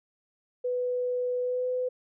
sine tone with pitch glide, 496.1 to 503.6 Hz, B4 to B4, +8 to +34 cents, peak -26 dBFS, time 0.64-1.89 s, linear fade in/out 10 ms, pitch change +26 cents, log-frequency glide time 1.41-1.67 s, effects none

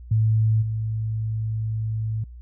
sine tone with level steps, 110 Hz, A2, in tune, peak -16 / -23 dBFS, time 0.11-2.24 s, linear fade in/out 5 ms, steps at 0.61 s, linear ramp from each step 20 ms, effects added 60 Hz sine -38 dBFS peak until 2.41 s

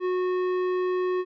sine tone with tanh clipping, 365.6 Hz, F#4, 21 cents flat, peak -25 dBFS, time 0-1.25 s, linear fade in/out 50 ms, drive 13 dB, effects none

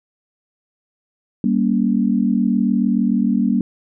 sine chord, G diminished, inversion none, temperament just, 196 / 235.2 / 282.2 Hz, G3 / Bb3 / Db4, 0 / +16 / +31 cents, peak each -18 / -17 / -22 dBFS, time 1.44-3.61 s, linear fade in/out 2 ms, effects none

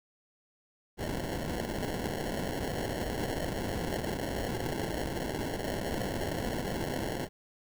white noise with sample-and-hold, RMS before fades -34 dBFS, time 0.97-7.29 s, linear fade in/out 50 ms, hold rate 1225 Hz, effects none

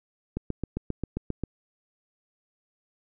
click train, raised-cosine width 3 ms, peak -16 dBFS, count 9, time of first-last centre 0.37-1.437 s, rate 7.5 Hz, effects none

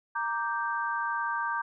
sine chord, G minor, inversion first, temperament equal, 932.3 / 1174.7 / 1568 Hz, Bb5 / D6 / G6, 0 / 0 / 0 cents, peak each -32 / -33 / -32 dBFS, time 0.15-1.62 s, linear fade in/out 10 ms, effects none

